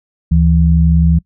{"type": "tone pair together", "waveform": "sine", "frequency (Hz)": [73.42, 165.02], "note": ["D2", "E3"], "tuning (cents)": [0, 2], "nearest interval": "octave + major second", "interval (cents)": 1402, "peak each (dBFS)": -10, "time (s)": [0.31, 1.19], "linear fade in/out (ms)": 10, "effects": ["noise-tail reverb RT60 0.1 s tail -22 dB re dry"]}